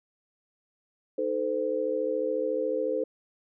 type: chord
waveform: sine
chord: A diminished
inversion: second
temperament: equal with one note detuned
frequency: 311.1 / 440 / 514 Hz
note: Eb4 / A4 / C5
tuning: 0 / 0 / -31 cents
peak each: -34 / -30 / -28 dBFS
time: 1.18-3.04 s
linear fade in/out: 5 ms
effects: none